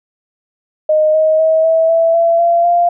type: tone with pitch steps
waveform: sine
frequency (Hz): 618 / 628.4 / 639.1 / 649.9 / 660.8 / 672 / 683.3 / 694.9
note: D#5 / D#5 / D#5 / E5 / E5 / E5 / F5 / F5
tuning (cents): -12 / +17 / +46 / -25 / +4 / +33 / -38 / -9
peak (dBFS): -8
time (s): 0.89-2.89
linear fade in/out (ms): 5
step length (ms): 250
effects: none